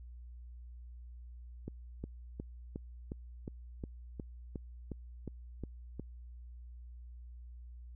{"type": "click train", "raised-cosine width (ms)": 3, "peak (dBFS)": -27, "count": 13, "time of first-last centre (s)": [1.68, 5.997], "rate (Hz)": 2.78, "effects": ["added 60 Hz sine -47 dBFS peak until 7.95 s"]}